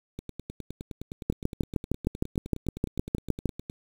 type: two click trains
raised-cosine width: 3 ms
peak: -24 / -11 dBFS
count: 35 / 15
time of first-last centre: 0.19-3.699 / 1.3-3.457 s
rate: 9.69 / 6.49 Hz
effects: 7-bit